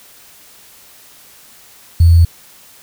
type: tone with sample-and-hold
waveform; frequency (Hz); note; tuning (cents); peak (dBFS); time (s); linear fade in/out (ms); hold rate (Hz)
sine; 84.2; E2; +37; -4; 2-2.25; 5; 4410
effects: white hiss -43 dBFS RMS until 2.82 s